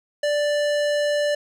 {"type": "tone with hard clipping", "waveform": "sine", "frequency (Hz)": 587.3, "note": "D5", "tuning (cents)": 0, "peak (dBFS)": -21, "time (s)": [0.23, 1.35], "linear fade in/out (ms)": 5, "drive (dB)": 18, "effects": []}